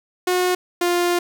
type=tone pair in turn; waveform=sawtooth; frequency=362.5 / 350.8 Hz; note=F#4 / F4; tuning=-35 / +8 cents; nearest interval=minor second; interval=57 cents; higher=first; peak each=-13 dBFS; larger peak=neither; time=0.27-0.55 / 0.81-1.19 s; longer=second; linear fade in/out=5 ms; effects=8-bit